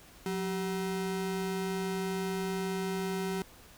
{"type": "ring-modulated tone", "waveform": "square", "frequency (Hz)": 284.2, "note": "C#4", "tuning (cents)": 43, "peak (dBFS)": -29, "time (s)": [0.26, 3.42], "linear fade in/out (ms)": 0, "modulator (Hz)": 103, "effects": ["pink hiss -55 dBFS RMS until 3.77 s"]}